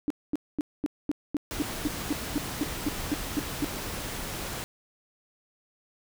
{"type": "tone bursts", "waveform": "sine", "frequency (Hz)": 293.7, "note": "D4", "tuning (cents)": 0, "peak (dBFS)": -23, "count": 15, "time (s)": [0.08, 3.645], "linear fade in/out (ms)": 0, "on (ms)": 23, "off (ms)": 230}
{"type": "noise", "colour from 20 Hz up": "pink", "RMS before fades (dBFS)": -35, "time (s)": [1.51, 4.64], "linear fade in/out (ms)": 0}
{"effects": []}